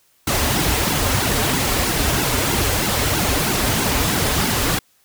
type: noise with flanger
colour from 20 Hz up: pink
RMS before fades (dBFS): -19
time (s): 0.27-4.79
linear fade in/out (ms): 5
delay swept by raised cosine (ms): 1.6 to 6.2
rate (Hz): 3.1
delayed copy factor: -0.95
effects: white hiss -59 dBFS RMS until 5.04 s